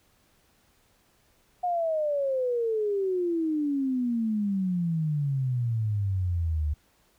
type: exponential sweep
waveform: sine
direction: down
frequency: 726 to 72.8 Hz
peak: -24 dBFS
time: 1.63-6.74 s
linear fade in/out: 10 ms
effects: pink hiss -65 dBFS RMS until 7.18 s